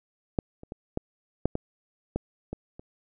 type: clicks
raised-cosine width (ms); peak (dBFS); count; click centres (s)
2; -11 / -30 / -23 / -14 / -9 / -15 / -14 / -20 / -29; 9; 0.388 / 0.634 / 0.721 / 0.974 / 1.456 / 1.554 / 2.16 / 2.53 / 2.795
effects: none